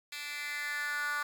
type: tone with high-pass filter sweep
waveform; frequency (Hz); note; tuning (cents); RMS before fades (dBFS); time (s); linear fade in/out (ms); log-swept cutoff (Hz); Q
10% pulse; 292.3; D4; -8; -36; 0.12-1.23; 5; 2700 to 1300; 4
effects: 9-bit